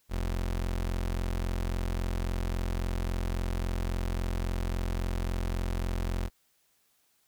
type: tone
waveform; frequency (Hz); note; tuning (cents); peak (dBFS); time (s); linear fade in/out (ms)
30% pulse; 43.65; F1; 0; -26; 0.09-6.3; 50
effects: white hiss -70 dBFS RMS until 7.27 s